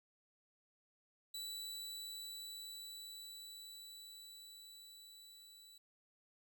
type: tone with level ramp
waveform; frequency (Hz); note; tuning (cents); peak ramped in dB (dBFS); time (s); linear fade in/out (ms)
sawtooth; 3951; B7; 0; -40 to -55; 1.34-5.78; 5
effects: 13-bit